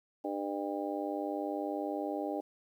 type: harmonic tone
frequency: 100 Hz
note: G2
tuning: 35 cents sharp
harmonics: 3 / 4 / 5 / 6 / 7 / 8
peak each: -37 / -41 / -42 / -39 / -48 / -40 dBFS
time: 0.24-2.41 s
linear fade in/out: 10 ms
effects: 11-bit